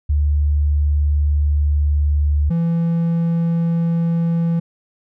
sine / triangle tone pair in turn, 73.42 / 167.56 Hz, D2 / E3, 0 / +29 cents, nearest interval octave + major second, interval 1429 cents, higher second, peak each -13 dBFS, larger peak neither, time 0.09-2.5 / 2.5-4.6 s, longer first, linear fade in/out 10 ms, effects none

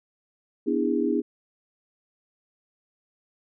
sine chord, E dominant seventh, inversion second, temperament equal with one note detuned, 246.9 / 293.7 / 329.6 / 408.9 Hz, B3 / D4 / E4 / G#4, 0 / 0 / 0 / -27 cents, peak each -27 dBFS, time 0.66-1.22 s, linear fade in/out 20 ms, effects none

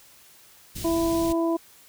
pink band-stop noise, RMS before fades -34 dBFS, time 0.75-1.33 s, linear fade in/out 10 ms, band 240 to 3600 Hz, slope 12 dB/octave
harmonic tone, 332.2 Hz, E4, 13 cents sharp, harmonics 1 / 2 / 3, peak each -22 / -28 / -32 dBFS, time 0.84-1.57 s, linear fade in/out 10 ms
effects white hiss -53 dBFS RMS until 1.88 s

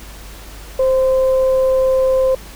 sine tone with frequency modulation, 523.3 Hz, C5, in tune, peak -11 dBFS, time 0.79-2.35 s, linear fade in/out 5 ms, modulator 509 Hz, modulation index 0.25, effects added 50 Hz sine -35 dBFS peak until 2.55 s + pink hiss -38 dBFS RMS until 2.55 s

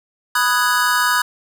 square chord, G# minor seventh, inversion first, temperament equal, 987.8 / 1244.5 / 1480 / 1661.2 Hz, B5 / D#6 / F#6 / G#6, 0 / 0 / 0 / 0 cents, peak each -21 dBFS, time 0.35-1.22 s, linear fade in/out 5 ms, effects none

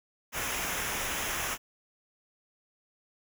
pink noise with comb filter, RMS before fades -33 dBFS, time 0.32-1.58 s, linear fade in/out 50 ms, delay 0.23 ms, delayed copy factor -0.65, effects none

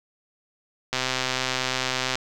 click train, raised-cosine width 0.2 ms, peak -7 dBFS, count 159, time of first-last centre 0.93-2.155 s, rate 129 Hz, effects none

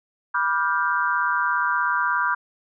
sine chord, G dominant seventh, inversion first, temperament just, 980 / 1176 / 1411.2 / 1568 Hz, B5 / D6 / F6 / G6, -14 / +2 / +18 / 0 cents, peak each -25 dBFS, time 0.34-2.35 s, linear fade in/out 10 ms, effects none

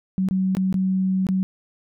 sine tone with dropouts, 188.5 Hz, F#3, 32 cents sharp, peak -18 dBFS, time 0.18-1.43 s, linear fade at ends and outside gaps 0 ms, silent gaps 0.287-0.31 / 0.55-0.569 / 0.727-0.742 / 1.268-1.288 s, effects none

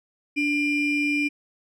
triangle ring-modulated tone, 1342 Hz, E6, 31 cents sharp, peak -16 dBFS, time 0.36-1.29 s, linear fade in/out 20 ms, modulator 1050 Hz, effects none

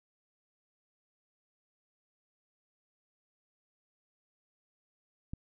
click, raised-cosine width 5 ms, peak -26 dBFS, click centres 5.335 s, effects none

